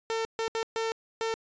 sawtooth tone bursts at uneven times, 450.1 Hz, A4, 39 cents sharp, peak -24 dBFS, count 5, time 0.1-0.25 / 0.39-0.48 / 0.55-0.63 / 0.76-0.92 / 1.21-1.34 s, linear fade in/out 0 ms, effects resampled to 16000 Hz

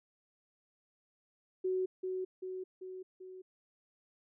sine tone with echo, 372.3 Hz, F#4, 11 cents sharp, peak -30 dBFS, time 1.64-1.86 s, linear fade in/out 10 ms, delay 390 ms, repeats 4, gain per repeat -4 dB, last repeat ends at 3.42 s, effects none

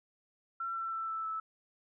sine tone with pitch steps, 1353 / 1342.1 / 1331.3 / 1320.6 / 1309.9 Hz, E6 / E6 / E6 / E6 / E6, +45 / +31 / +17 / +3 / -11 cents, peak -34 dBFS, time 0.6-1.4 s, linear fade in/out 5 ms, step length 160 ms, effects none

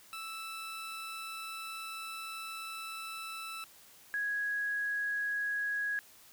20% pulse / sine tone pair in turn, 1318.5 / 1661.2 Hz, E6 / G#6, 0 / 0 cents, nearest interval major third, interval 400 cents, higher second, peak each -35 / -31 dBFS, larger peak second, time 0.13-3.64 / 4.14-5.99 s, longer first, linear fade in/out 0 ms, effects white hiss -58 dBFS RMS until 6.32 s

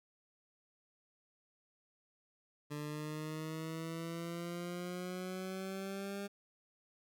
20% pulse exponential sweep, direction up, 147.6 to 201.3 Hz, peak -35 dBFS, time 2.7-6.28 s, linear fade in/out 20 ms, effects none

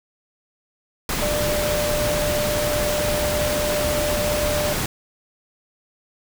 sine tone in noise, 595 Hz, D5, 22 cents sharp, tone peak -22 dBFS, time 1.22-4.73 s, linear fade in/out 2 ms, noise pink, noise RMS -24 dBFS, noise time 1.09-4.86 s, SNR -1 dB, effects none

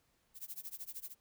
violet noise with tremolo, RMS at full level -43 dBFS, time 0.34-1.15 s, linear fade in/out 50 ms, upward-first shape sine, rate 13 Hz, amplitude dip 95%, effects pink hiss -75 dBFS RMS until 1.2 s

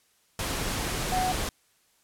sine tone in noise, 740 Hz, F#5, in tune, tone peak -25 dBFS, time 1.12-1.32 s, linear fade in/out 2 ms, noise pink, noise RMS -30 dBFS, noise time 0.39-1.49 s, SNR +2 dB, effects white hiss -66 dBFS RMS until 2.03 s + low-pass 12000 Hz 12 dB/octave

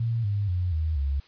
sine tone with pitch steps, 115.5 / 101.72 / 89.58 / 78.89 / 69.47 Hz, A#2 / G#2 / F2 / D#2 / C#2, -16 / -35 / +44 / +24 / +4 cents, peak -23 dBFS, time 0-1.2 s, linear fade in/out 5 ms, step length 240 ms, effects white hiss -56 dBFS RMS until 1.27 s + resampled to 11025 Hz

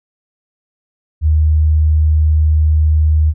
sine tone, 77.3 Hz, D#2, 11 cents flat, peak -8 dBFS, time 1.21-3.34 s, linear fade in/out 50 ms, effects none

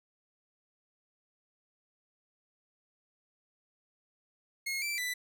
sawtooth tone with pitch steps, 2160 / 2336 / 1988 Hz, C#7 / D7 / B6, -45 / -10 / +11 cents, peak -29 dBFS, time 4.66-5.14 s, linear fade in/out 10 ms, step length 160 ms, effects none

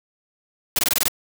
white noise bursts, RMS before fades -19 dBFS, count 7, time 0.76-1.082 s, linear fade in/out 2 ms, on 28 ms, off 21 ms, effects none

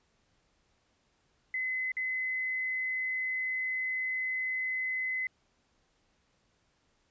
sine tone with dropouts, 2034 Hz, C7, 50 cents flat, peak -30 dBFS, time 1.54-5.27 s, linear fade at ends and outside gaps 2 ms, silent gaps 1.919-1.968 s, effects pink hiss -72 dBFS RMS until 7.1 s + resampled to 16000 Hz

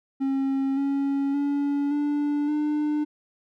triangle tone with pitch steps, 270.5 / 277.5 / 284.6 / 291.9 / 299.4 Hz, C#4 / C#4 / C#4 / D4 / D4, -42 / +2 / +46 / -10 / +33 cents, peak -20 dBFS, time 0.2-3.05 s, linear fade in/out 20 ms, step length 570 ms, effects none

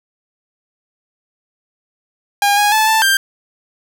sawtooth tone with pitch steps, 810 / 826 / 870 / 882 / 1582 Hz, G#5 / G#5 / A5 / A5 / G6, -43 / -10 / -20 / +4 / +15 cents, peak -7 dBFS, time 2.42-3.17 s, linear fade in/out 2 ms, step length 150 ms, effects none

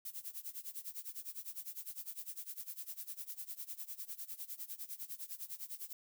violet noise with tremolo, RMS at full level -43 dBFS, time 0.05-5.93 s, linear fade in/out 2 ms, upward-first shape sine, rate 9.9 Hz, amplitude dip 90%, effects none

